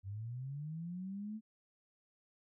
sine linear sweep, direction up, 93.6 to 221.6 Hz, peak -40 dBFS, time 0.03-1.41 s, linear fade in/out 50 ms, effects none

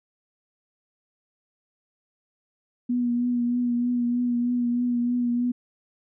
sine tone with vibrato, 242.4 Hz, B3, 32 cents flat, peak -21 dBFS, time 2.89-5.52 s, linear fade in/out 10 ms, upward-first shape triangle, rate 3.2 Hz, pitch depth 28 cents each way, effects none

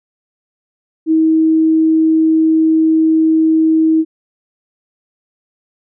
sine tone, 319.1 Hz, D#4, 44 cents sharp, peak -8 dBFS, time 1.06-4.05 s, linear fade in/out 50 ms, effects none

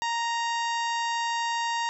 harmonic tone, 932.3 Hz, A#5, in tune, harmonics 1 / 2 / 3 / 4 / 5 / 6 / 7 / 8, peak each -27 / -33 / -37 / -39 / -41 / -43 / -44 / -45 dBFS, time 0.02-1.89 s, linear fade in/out 0 ms, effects none

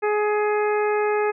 harmonic tone, 419.7 Hz, G#4, 18 cents sharp, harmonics 1 / 2 / 3 / 4 / 5 / 6, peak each -20 / -26 / -30 / -32 / -34 / -36 dBFS, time 0.02-1.32 s, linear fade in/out 20 ms, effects none

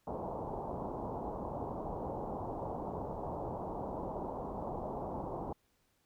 white low-pass noise, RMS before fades -40 dBFS, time 0.07-5.53 s, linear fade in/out 5 ms, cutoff 950 Hz, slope 48 dB/octave, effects pink hiss -75 dBFS RMS until 6.05 s

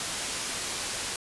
white low-pass noise, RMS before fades -33 dBFS, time 0-1.16 s, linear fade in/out 2 ms, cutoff 10000 Hz, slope 12 dB/octave, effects resampled to 24000 Hz

